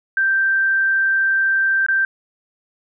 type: tone with dropouts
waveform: sine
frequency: 1568 Hz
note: G6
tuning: in tune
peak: -14 dBFS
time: 0.17-2.05 s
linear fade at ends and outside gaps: 2 ms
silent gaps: 1.864-1.885 s
effects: none